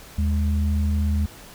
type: tone pair together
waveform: sine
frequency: 77.7 / 207.7 Hz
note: D#2 / G#3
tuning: -2 / 0 cents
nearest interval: octave + perfect fourth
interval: 1702 cents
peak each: -19 / -27 dBFS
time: 0.18-1.26 s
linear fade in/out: 5 ms
effects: pink hiss -44 dBFS RMS until 1.54 s